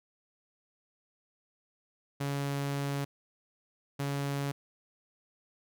sawtooth tone bursts at uneven times, 140.7 Hz, C#3, 26 cents sharp, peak -27 dBFS, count 2, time 2.2-3.05 / 3.99-4.52 s, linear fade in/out 10 ms, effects none

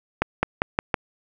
accelerating click train, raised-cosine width 0.5 ms, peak -4 dBFS, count 5, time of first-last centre 0.22-0.942 s, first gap 210 ms, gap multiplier 0.9, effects none

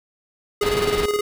square tone with tremolo, 415.3 Hz, G#4, in tune, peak -18 dBFS, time 0.61-1.21 s, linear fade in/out 5 ms, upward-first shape square, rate 19 Hz, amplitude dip 55%
pink low-pass noise, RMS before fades -27 dBFS, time 0.62-1.06 s, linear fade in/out 5 ms, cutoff 4900 Hz, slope 96 dB/octave
effects none

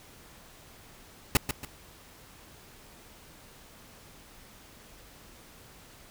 pink noise with echo, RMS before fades -20 dBFS, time 1.35-1.37 s, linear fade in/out 2 ms, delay 140 ms, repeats 2, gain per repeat -9 dB, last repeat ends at 1.65 s, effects pink hiss -53 dBFS RMS until 6.1 s

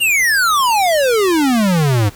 square exponential sweep, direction down, 2890 to 98 Hz, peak -12 dBFS, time 0-2.1 s, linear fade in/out 20 ms, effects pink hiss -41 dBFS RMS until 2.15 s

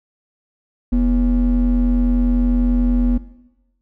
triangle ring-modulated tone, 144.4 Hz, D3, 29 cents flat, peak -7 dBFS, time 0.92-3.18 s, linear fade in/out 10 ms, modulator 99.6 Hz, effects noise-tail reverb RT60 1.0 s tail -19 dB re dry + tanh soft clip ceiling -5 dBFS

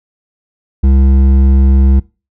sine tone with hard clipping, 67 Hz, C2, 42 cents sharp, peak -7 dBFS, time 0.83-2 s, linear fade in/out 10 ms, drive 9 dB, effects noise-tail reverb RT60 0.3 s tail -22 dB re dry

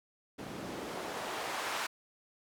white noise with band-pass filter sweep, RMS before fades -39 dBFS, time 0.38-1.87 s, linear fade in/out 10 ms, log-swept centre 200 to 1200 Hz, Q 0.85, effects none

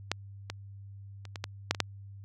clicks, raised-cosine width 0.2 ms, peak -10 / -18 / -29 / -21 / -15 / -7 / -20 / -7 dBFS, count 8, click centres 0.116 / 0.5 / 1.253 / 1.358 / 1.441 / 1.71 / 1.748 / 1.803 s, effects added 99 Hz sine -44 dBFS peak until 2.24 s

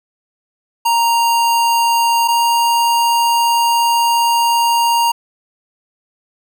square tone pair in turn, 932.3 / 935.7 Hz, A#5 / A#5, 0 / +6 cents, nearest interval unison, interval 6 cents, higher second, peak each -12 dBFS, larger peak neither, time 0.85-2.28 / 2.28-5.12 s, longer second, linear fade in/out 10 ms, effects none

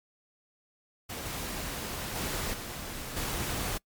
pink noise with level steps, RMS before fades -38 / -36 / -33 / -39 / -33 dBFS, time 1.09-3.78 s, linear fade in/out 10 ms, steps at 1.25 / 2.15 / 2.53 / 3.16 s, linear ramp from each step 10 ms, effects noise-tail reverb RT60 0.1 s tail -24 dB re dry + MP3 96 kbps

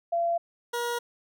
sine / 20% pulse tone pair in turn, 682 / 477.1 Hz, F5 / A#4, -41 / +40 cents, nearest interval tritone, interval 619 cents, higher first, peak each -23 dBFS, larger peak neither, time 0.12-0.38 / 0.73-0.99 s, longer neither, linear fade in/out 10 ms, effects none

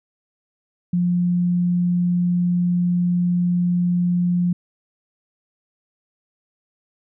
sine tone, 176.5 Hz, F3, 19 cents sharp, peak -16 dBFS, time 0.93-4.53 s, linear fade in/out 5 ms, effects none

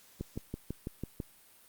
click train, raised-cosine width 3 ms, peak -23 dBFS, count 7, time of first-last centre 0.21-1.202 s, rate 6.05 Hz, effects white hiss -60 dBFS RMS until 1.68 s + Opus 48 kbps

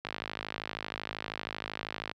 click train, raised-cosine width 0.3 ms, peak -18 dBFS, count 110, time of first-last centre 0.05-2.114 s, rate 52.8 Hz, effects high-pass 80 Hz 12 dB/octave

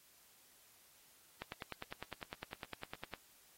click train, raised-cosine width 0.3 ms, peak -27 dBFS, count 18, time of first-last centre 1.42-3.137 s, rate 9.9 Hz, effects white hiss -66 dBFS RMS until 3.57 s + AAC 48 kbps

